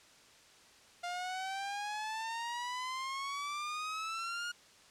sawtooth exponential sweep, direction up, 698.5 to 1438 Hz, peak -33 dBFS, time 1.03-4.52 s, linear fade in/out 10 ms, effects white hiss -60 dBFS RMS until 4.9 s + low-pass 7000 Hz 12 dB/octave

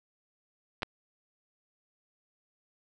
clicks, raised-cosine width 0.3 ms, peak -20 / -14 dBFS, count 2, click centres 0.822 / 0.831 s, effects none

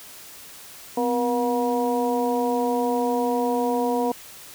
harmonic tone with a mistuned harmonic, 240 Hz, B3, 49 cents flat, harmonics 1 / 2 / 3 / 4, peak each -25 / -24 / -27 / -28 dBFS, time 0.97-4.12 s, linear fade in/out 5 ms, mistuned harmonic 1, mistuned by +87 cents, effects white hiss -43 dBFS RMS until 4.54 s

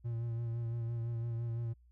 triangle tone with vibrato, 116.54 Hz, A#2, in tune, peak -32 dBFS, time 0.04-1.74 s, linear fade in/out 20 ms, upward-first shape sine, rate 5.9 Hz, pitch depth 29 cents each way, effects added 60 Hz sine -60 dBFS peak until 1.91 s

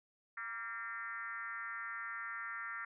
sine tone with frequency modulation, 1600 Hz, G6, 35 cents sharp, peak -40 dBFS, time 0.37-2.85 s, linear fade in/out 5 ms, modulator 220 Hz, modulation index 1.8, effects none

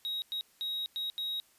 triangle tone bursts at uneven times, 3800 Hz, A#7, 33 cents sharp, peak -31 dBFS, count 5, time 0.05-0.22 / 0.32-0.41 / 0.61-0.86 / 0.96-1.1 / 1.18-1.4 s, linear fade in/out 0 ms, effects white hiss -65 dBFS RMS until 1.58 s + resampled to 32000 Hz

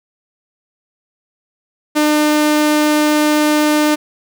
sawtooth tone, 301.3 Hz, D4, 44 cents sharp, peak -7 dBFS, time 1.95-3.96 s, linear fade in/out 20 ms, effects none

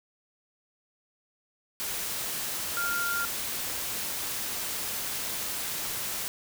sine tone in noise, 1396.9 Hz, F6, in tune, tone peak -28 dBFS, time 2.77-3.25 s, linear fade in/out 0 ms, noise white, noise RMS -33 dBFS, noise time 1.8-6.28 s, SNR +2 dB, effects none

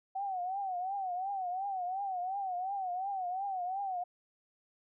sine tone with vibrato, 755 Hz, F#5, 35 cents sharp, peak -33 dBFS, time 0.15-4.04 s, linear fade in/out 10 ms, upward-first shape triangle, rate 2.8 Hz, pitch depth 130 cents each way, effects none

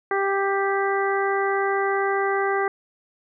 harmonic tone, 393.6 Hz, G4, 7 cents sharp, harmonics 1 / 2 / 3 / 4 / 5, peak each -23 / -26 / -28 / -29 / -30 dBFS, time 0.11-2.68 s, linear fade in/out 2 ms, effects none

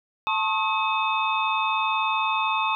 sine tone cluster, 882 / 1081 / 1268 / 2559 / 3609 Hz, A5 / C#6 / D#6 / D#7 / A7, +4 / -44 / +32 / +48 / +43 cents, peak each -26 / -26 / -32 / -27 / -33 dBFS, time 0.27-2.75 s, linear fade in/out 0 ms, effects none

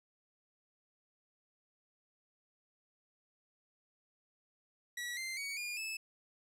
sawtooth tone with pitch steps, 1934 / 2085 / 2247 / 2423 / 2612 Hz, B6 / C7 / C#7 / D#7 / E7, -37 / -7 / +23 / -47 / -17 cents, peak -35 dBFS, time 4.97-5.97 s, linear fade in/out 5 ms, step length 200 ms, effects low-pass 12000 Hz 12 dB/octave

